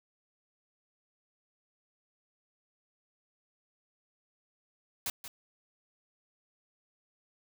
white noise with echo, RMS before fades -34 dBFS, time 5.06-5.1 s, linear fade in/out 2 ms, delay 180 ms, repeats 1, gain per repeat -10 dB, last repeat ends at 5.28 s, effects none

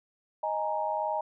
sine chord, D# suspended fourth, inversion none, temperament equal, 622.3 / 830.6 / 932.3 Hz, D#5 / G#5 / A#5, 0 / 0 / 0 cents, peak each -32 dBFS, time 0.43-1.21 s, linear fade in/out 5 ms, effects none

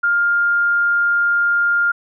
sine tone, 1405 Hz, F6, 10 cents sharp, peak -13 dBFS, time 0.03-1.92 s, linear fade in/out 10 ms, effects none

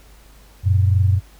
sine tone pair together, 92.9 / 116.54 Hz, F#2 / A#2, +7 / 0 cents, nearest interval major third, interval 393 cents, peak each -13 / -20 dBFS, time 0.63-1.21 s, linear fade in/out 50 ms, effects added 50 Hz sine -45 dBFS peak until 1.39 s + pink hiss -51 dBFS RMS until 1.39 s

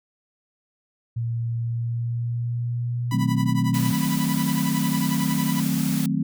sine tone with pitch glide, 116.54 to 122.55 Hz, A#2 to B2, 0 to -13 cents, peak -23 dBFS, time 1.16-3.92 s, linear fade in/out 10 ms, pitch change +87 cents, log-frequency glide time 1.58-3.66 s
sawtooth tone with tremolo, 987.8 Hz, B5, in tune, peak -24 dBFS, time 3.11-5.6 s, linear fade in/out 2 ms, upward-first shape triangle, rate 11 Hz, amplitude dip 100%
sine chord, D# diminished seventh, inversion none, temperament equal, 155.56 / 185 / 220 / 261.6 Hz, D#3 / F#3 / A3 / C4, 0 / 0 / 0 / 0 cents, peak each -26 dBFS, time 3.12-6.23 s, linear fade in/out 5 ms
white noise, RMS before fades -33 dBFS, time 3.74-6.06 s, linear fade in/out 2 ms
effects none

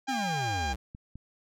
harmonic tone, 804 Hz, G5, 44 cents sharp, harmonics 1 / 2 / 3 / 4 / 5 / 6 / 7 / 8 / 9, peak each -31 / -37 / -41 / -43 / -45 / -47 / -48 / -49 / -50 dBFS, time 0.07-0.74 s, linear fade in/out 20 ms
square exponential sweep, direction down, 277.8 to 61 Hz, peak -33 dBFS, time 0.08-0.76 s, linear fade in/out 10 ms
clicks, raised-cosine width 5 ms, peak -31 dBFS, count 2, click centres 0.949 / 1.156 s
effects none

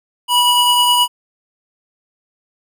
square tone pair together, 974.5 / 2933 Hz, B5 / F#7, -23 / -16 cents, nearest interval octave + perfect fifth, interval 1907 cents, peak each -14 dBFS, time 0.28-1.08 s, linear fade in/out 50 ms, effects none

